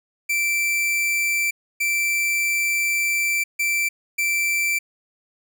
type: tone bursts at uneven times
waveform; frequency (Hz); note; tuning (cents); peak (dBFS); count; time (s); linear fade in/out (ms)
45% pulse; 2340; D7; -7; -19; 4; 0.29-1.51 / 1.8-3.44 / 3.59-3.89 / 4.18-4.79; 10
effects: none